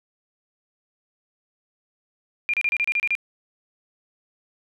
sine tone bursts, 2400 Hz, D7, 37 cents sharp, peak -19 dBFS, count 9, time 2.49-3.152 s, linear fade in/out 0 ms, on 46 ms, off 31 ms, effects none

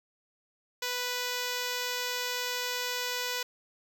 5% pulse tone, 493.9 Hz, B4, in tune, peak -19 dBFS, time 0.82-3.43 s, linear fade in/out 5 ms, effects none

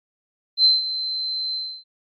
sine tone with ADSR envelope, 4088 Hz, C8, 41 cents flat, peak -10 dBFS, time 0.57-1.84 s, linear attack 75 ms, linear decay 170 ms, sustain -13 dB, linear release 300 ms, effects MP3 32 kbps

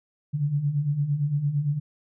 sine beating tone pair, 138.7 / 147.5 Hz, C#3 / D3, +1 / +8 cents, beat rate 8.8 Hz, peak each -29 / -23 dBFS, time 0.33-1.8 s, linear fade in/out 20 ms, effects none

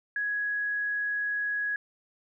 sine tone, 1669 Hz, G#6, 8 cents sharp, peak -27 dBFS, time 0.16-1.76 s, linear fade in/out 2 ms, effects none

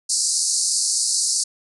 white band-pass noise, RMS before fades -21 dBFS, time 0.09-1.44 s, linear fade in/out 10 ms, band 4300 to 9900 Hz, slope 96 dB/octave, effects none

